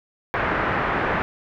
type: low-pass noise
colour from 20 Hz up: white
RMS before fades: -23 dBFS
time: 0.34-1.22 s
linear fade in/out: 0 ms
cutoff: 1800 Hz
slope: 24 dB/octave
effects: none